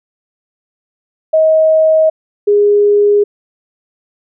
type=tone pair in turn; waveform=sine; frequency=633 / 411.2 Hz; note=D#5 / G#4; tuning=+30 / -17 cents; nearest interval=perfect fifth; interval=747 cents; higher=first; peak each=-6 dBFS; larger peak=neither; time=1.33-2.1 / 2.47-3.24 s; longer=neither; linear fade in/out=10 ms; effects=none